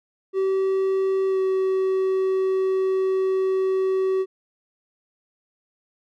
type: tone with pitch glide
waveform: triangle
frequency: 383.8 to 379.6 Hz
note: G4 to F#4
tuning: -37 to +44 cents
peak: -17 dBFS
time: 0.33-4.26 s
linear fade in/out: 50 ms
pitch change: -19 cents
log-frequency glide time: 1.28-1.39 s
effects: none